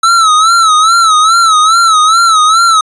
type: tone with vibrato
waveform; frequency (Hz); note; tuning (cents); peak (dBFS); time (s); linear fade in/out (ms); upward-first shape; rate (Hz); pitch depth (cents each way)
square; 1307; E6; -15; -5; 0.03-2.81; 5; sine; 2.4; 95
effects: resampled to 22050 Hz